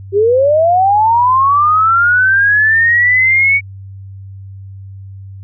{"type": "linear sweep", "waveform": "sine", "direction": "up", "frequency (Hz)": [382.6, 2253], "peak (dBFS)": -7, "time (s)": [0.12, 3.61], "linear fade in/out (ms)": 50, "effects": ["added 97 Hz sine -28 dBFS peak until 5.43 s"]}